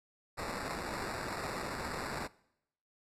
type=noise with sample-and-hold; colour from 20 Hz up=white; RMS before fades=-39 dBFS; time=0.37-2.28 s; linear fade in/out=20 ms; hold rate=3150 Hz; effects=noise-tail reverb RT60 0.8 s tail -22 dB re dry + low-pass 11000 Hz 12 dB/octave